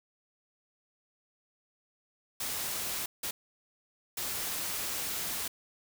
white noise bursts at uneven times, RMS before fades -35 dBFS, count 3, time 2.4-3.06 / 3.23-3.31 / 4.17-5.48 s, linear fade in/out 5 ms, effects none

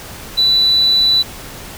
triangle tone, 3970 Hz, B7, 8 cents sharp, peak -6 dBFS, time 0.37-1.23 s, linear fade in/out 20 ms, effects tanh soft clip ceiling -7 dBFS + pink hiss -32 dBFS RMS until 1.77 s

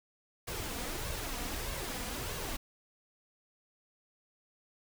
pink noise with flanger, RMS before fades -38 dBFS, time 0.47-2.57 s, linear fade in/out 10 ms, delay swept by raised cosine 1.8 to 4.2 ms, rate 1.6 Hz, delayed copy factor +0.5, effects none

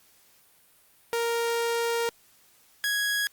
sawtooth tone pair in turn, 466.2 / 1661.3 Hz, A#4 / G#6, 0 / 0 cents, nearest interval octave + minor seventh, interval 2200 cents, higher second, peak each -21 dBFS, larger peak neither, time 1.13-2.09 / 2.84-3.27 s, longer first, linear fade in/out 0 ms, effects white hiss -60 dBFS RMS until 3.32 s + Opus 48 kbps

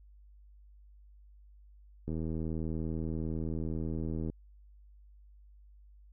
click train, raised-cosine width 3 ms, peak -24 dBFS, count 179, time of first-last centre 2.08-4.299 s, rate 80.2 Hz, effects added 50 Hz sine -54 dBFS peak until 6.12 s

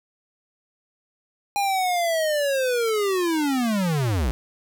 square linear sweep, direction down, 816 to 51.8 Hz, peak -21 dBFS, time 1.56-4.31 s, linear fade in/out 0 ms, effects none

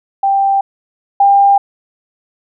sine tone pair in turn, 787 / 798 Hz, G5 / G5, +7 / +31 cents, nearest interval unison, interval 24 cents, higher second, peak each -9 / -5 dBFS, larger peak second, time 0.23-0.61 / 1.2-1.58 s, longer neither, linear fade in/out 5 ms, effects none

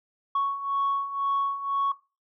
sine beating tone pair, 1108.7 / 1110.7 Hz, C#6 / C#6, 0 / +3 cents, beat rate 2 Hz, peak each -29 / -24 dBFS, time 0.35-1.92 s, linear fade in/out 5 ms, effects noise-tail reverb RT60 0.3 s tail -19 dB re dry + tanh soft clip ceiling -19 dBFS

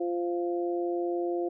harmonic tone, 173.9 Hz, F3, 7 cents flat, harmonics 2 / 3 / 4, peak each -28 / -36 / -36 dBFS, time 0-1.49 s, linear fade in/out 10 ms, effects none

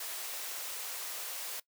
white high-pass noise, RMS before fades -40 dBFS, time 0-1.6 s, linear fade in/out 5 ms, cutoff 420 Hz, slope 24 dB/octave, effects noise-tail reverb RT60 0.1 s tail -20 dB re dry

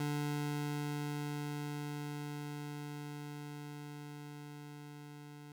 25% pulse tone with level ramp, 146.83 Hz, D3, in tune, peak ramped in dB -30 to -46 dBFS, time 0-5.52 s, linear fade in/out 2 ms, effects none

